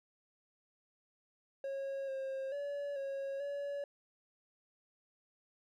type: tone with pitch steps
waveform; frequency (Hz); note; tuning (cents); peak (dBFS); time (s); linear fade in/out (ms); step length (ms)
triangle; 546 / 535 / 571 / 548 / 568; C#5 / C5 / D5 / C#5 / C#5; -26 / +38 / -49 / -20 / +42; -35; 1.64-3.84; 2; 440
effects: none

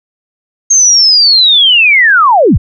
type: linear sweep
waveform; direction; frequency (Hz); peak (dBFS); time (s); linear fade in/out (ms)
sine; down; 6460 to 30.63; -3; 0.7-2.58; 10
effects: none

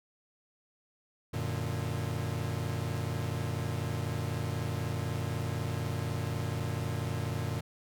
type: chord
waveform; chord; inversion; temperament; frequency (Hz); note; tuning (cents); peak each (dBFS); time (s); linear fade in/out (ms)
40% pulse; Gb augmented; none; equal with one note detuned; 92.5 / 116.54 / 148.71; Gb2 / Bb2 / D3; 0 / 0 / +22; -36 / -34 / -36; 1.33-7.61; 10
effects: none

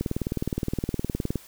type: click train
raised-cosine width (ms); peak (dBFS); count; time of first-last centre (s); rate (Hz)
3; -13; 27; 0.01-1.357; 19.3
effects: white hiss -50 dBFS RMS until 1.47 s

